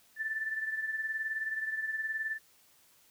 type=beating tone pair; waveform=sine; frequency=1761 / 1780 Hz; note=A6 / A6; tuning=+1 / +20 cents; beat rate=19 Hz; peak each=-33 / -40 dBFS; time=0.16-2.39 s; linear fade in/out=50 ms; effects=white hiss -64 dBFS RMS until 3.1 s